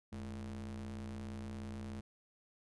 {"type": "ring-modulated tone", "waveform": "square", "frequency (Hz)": 61.74, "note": "B1", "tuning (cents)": 0, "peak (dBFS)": -40, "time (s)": [0.12, 2.01], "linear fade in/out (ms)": 10, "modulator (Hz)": 152, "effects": ["resampled to 24000 Hz"]}